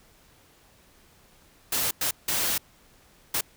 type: noise bursts at uneven times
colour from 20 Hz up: white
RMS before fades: -26 dBFS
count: 4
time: 1.72-1.91 / 2.01-2.11 / 2.28-2.58 / 3.34-3.41 s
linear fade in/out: 5 ms
effects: pink hiss -58 dBFS RMS until 3.56 s